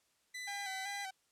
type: tone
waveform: sawtooth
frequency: 2000 Hz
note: B6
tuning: 21 cents sharp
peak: -38 dBFS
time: 0.34-1.06 s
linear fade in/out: 10 ms
type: tone with vibrato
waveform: sawtooth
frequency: 784 Hz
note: G5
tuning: in tune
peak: -38 dBFS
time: 0.47-1.11 s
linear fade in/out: 10 ms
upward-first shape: square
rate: 2.6 Hz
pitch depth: 43 cents each way
effects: white hiss -75 dBFS RMS until 1.31 s + low-pass 10000 Hz 12 dB/octave